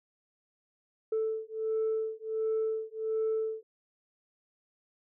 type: beating tone pair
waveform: sine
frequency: 440 / 441.4 Hz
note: A4 / A4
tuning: 0 / +5 cents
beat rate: 1.4 Hz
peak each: -31 dBFS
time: 1.12-3.63 s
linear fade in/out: 5 ms
effects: tanh soft clip ceiling -24 dBFS